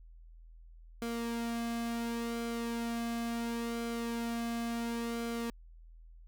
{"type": "tone with flanger", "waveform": "sawtooth", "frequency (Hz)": 233.1, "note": "A#3", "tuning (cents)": 0, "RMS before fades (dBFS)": -36, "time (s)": [1.02, 5.5], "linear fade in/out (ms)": 0, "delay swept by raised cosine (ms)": [1.1, 2.2], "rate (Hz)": 0.71, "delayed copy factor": -0.5, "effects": ["added 41 Hz sine -51 dBFS peak until 6.27 s"]}